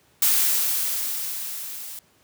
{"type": "noise with level ramp", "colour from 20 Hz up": "blue", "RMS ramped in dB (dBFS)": [-18, -37], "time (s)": [0.22, 1.99], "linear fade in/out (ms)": 2, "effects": ["pink hiss -60 dBFS RMS until 2.23 s", "high-pass 80 Hz 12 dB/octave"]}